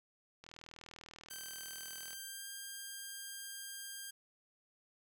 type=click train; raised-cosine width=0.2 ms; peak=-35 dBFS; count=69; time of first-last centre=0.44-2.132 s; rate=40.2 Hz
type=tone with pitch glide; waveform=5% pulse; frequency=1559 to 1601.9 Hz; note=G6 to G6; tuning=-10 to +37 cents; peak=-34 dBFS; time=1.3-4.11 s; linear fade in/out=10 ms; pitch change=+47 cents; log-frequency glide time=1.99-2.46 s
effects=none